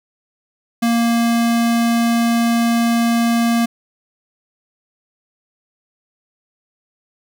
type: tone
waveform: square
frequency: 233.1 Hz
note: A#3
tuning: in tune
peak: -14 dBFS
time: 0.82-3.66 s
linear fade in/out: 10 ms
effects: none